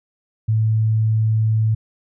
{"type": "tone", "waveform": "sine", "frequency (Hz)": 110, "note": "A2", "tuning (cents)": 0, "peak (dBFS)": -14, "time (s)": [0.48, 1.75], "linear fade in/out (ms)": 10, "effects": []}